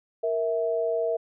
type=tone pair together; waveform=sine; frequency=466.2 / 653.1 Hz; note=A#4 / E5; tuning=0 / -16 cents; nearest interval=tritone; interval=584 cents; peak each=-26 dBFS; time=0.23-1.17 s; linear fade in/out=10 ms; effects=none